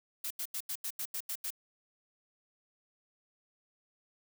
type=noise bursts; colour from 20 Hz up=blue; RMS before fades=-37 dBFS; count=9; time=0.24-1.505 s; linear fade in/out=5 ms; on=65 ms; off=85 ms; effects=none